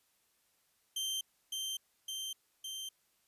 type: tone with echo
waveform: sawtooth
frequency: 3136 Hz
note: G7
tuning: in tune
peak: -31 dBFS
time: 0.96-1.21 s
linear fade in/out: 5 ms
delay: 560 ms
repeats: 3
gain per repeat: -2 dB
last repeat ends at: 2.89 s
effects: white hiss -74 dBFS RMS until 3.27 s + resampled to 32000 Hz